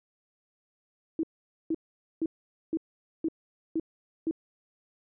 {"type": "tone bursts", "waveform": "sine", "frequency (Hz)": 323.1, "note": "E4", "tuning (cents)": -35, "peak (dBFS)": -25, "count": 7, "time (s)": [1.19, 4.311], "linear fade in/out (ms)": 2, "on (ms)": 43, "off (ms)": 470, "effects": []}